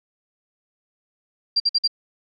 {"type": "tone bursts", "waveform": "sine", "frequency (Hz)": 4737, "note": "D8", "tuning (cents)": 14, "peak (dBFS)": -15, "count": 4, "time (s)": [1.56, 1.877], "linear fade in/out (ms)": 10, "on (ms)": 41, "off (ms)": 51, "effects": []}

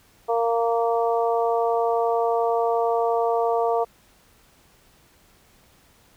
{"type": "harmonic tone", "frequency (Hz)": 231.4, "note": "A#3", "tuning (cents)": -13, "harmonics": [2, 3, 4, 5], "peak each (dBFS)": [-22, -23, -28, -31], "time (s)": [0.28, 3.85], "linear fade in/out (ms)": 20, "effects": ["pink hiss -57 dBFS RMS until 6.16 s"]}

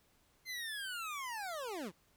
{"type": "linear sweep", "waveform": "25% pulse", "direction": "down", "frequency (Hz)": [2093, 147.8], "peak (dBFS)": -36, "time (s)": [0.45, 1.92], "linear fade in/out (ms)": 50, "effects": ["pink hiss -71 dBFS RMS until 2.16 s"]}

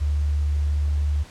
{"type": "tone", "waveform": "sine", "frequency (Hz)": 73.42, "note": "D2", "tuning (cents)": 0, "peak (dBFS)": -19, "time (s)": [0, 1.24], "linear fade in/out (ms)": 20, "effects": ["pink hiss -46 dBFS RMS until 1.3 s", "low-pass 8000 Hz 12 dB/octave"]}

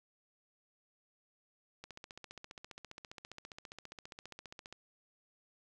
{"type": "click train", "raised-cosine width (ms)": 0.2, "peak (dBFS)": -30, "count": 44, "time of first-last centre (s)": [1.84, 4.726], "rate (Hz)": 14.9, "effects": []}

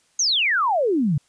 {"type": "exponential sweep", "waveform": "sine", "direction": "down", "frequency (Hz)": [6645, 132.6], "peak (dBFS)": -17, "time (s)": [0.19, 1.18], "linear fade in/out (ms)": 5, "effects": ["white hiss -62 dBFS RMS until 1.28 s", "resampled to 22050 Hz"]}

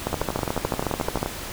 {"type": "two click trains", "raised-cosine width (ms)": 1, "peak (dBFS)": [-11, -9], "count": [14, 17], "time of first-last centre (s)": [[0.13, 1.26], [0.07, 1.229]], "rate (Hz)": [11.5, 13.8], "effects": ["pink hiss -34 dBFS RMS until 1.52 s"]}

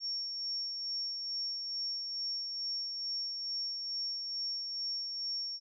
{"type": "tone with tremolo", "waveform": "sine", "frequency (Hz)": 5500, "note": "F8", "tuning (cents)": -27, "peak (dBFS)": -33, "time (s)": [0, 5.6], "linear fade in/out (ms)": 50, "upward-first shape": "sine", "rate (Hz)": 2.3, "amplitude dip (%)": 35, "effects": []}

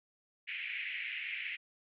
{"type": "band-pass noise", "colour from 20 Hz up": "pink", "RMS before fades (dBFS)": -40, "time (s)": [0.47, 1.57], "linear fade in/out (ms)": 20, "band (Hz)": [2000, 2700], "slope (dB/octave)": 48, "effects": []}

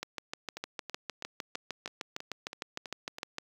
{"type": "two click trains", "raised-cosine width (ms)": 0.2, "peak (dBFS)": [-23, -18], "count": [9, 23], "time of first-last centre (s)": [[0.57, 3.184], [0.03, 3.384]], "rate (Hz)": [3.06, 6.56], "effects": ["high-pass 150 Hz 12 dB/octave", "8-bit"]}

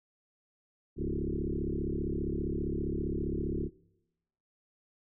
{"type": "tone with frequency modulation", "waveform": "sine", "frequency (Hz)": 202.1, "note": "G#3", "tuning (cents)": -47, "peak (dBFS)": -30, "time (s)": [0.96, 3.7], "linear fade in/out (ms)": 50, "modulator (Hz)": 35.1, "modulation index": 5.4, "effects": ["noise-tail reverb RT60 0.9 s tail -21 dB re dry"]}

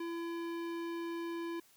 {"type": "tone with hard clipping", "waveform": "sine", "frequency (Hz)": 337.1, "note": "E4", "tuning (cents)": 39, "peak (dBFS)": -39, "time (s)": [0, 1.6], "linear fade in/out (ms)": 5, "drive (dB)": 17, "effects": ["white hiss -65 dBFS RMS until 1.76 s"]}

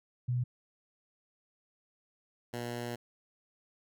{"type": "tone pair in turn", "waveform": ["sine", "10% pulse"], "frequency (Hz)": [123.47, 119.75], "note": ["B2", "A#2"], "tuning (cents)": [0, 47], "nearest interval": "minor second", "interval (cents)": 53, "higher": "first", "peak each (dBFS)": -28, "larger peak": "neither", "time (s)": [[0.28, 0.44], [2.53, 2.96]], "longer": "second", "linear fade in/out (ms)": 10, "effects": []}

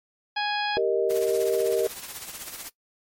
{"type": "harmonic tone", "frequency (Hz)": 830.6, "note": "G#5", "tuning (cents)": 0, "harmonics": [1, 2, 3, 4, 5, 6], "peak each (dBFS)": [-27, -30, -34, -33, -37, -35], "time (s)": [0.36, 0.78], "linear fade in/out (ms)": 10}
{"type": "chord", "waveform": "sine", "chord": "Eb major", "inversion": "first", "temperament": "equal", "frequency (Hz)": [392, 466.2, 622.3], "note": ["G4", "Bb4", "Eb5"], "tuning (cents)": [0, 0, 0], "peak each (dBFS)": [-25, -23, -27], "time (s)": [0.77, 1.87], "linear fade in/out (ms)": 0}
{"type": "noise with tremolo", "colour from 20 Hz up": "white", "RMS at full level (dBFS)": -35, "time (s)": [1.09, 2.7], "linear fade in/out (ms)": 20, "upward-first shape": "triangle", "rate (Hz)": 16, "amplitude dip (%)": 65}
{"effects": ["noise-tail reverb RT60 0.1 s tail -19 dB re dry", "MP3 64 kbps"]}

